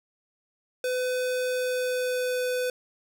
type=tone with pitch glide; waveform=square; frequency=504 to 501.1 Hz; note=B4 to B4; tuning=+35 to +25 cents; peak=-26 dBFS; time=0.84-2.7 s; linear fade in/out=2 ms; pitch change=-10 cents; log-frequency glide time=1.55-2.44 s; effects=none